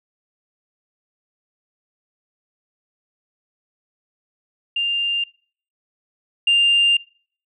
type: tone pair in turn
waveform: sine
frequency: 2797 / 2797 Hz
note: F7 / F7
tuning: +2 / +2 cents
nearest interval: unison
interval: 0 cents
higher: neither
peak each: -18 / -11 dBFS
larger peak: second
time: 4.76-5.24 / 6.47-6.97 s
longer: second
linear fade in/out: 5 ms
effects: noise-tail reverb RT60 0.5 s tail -25 dB re dry + tanh soft clip ceiling -9 dBFS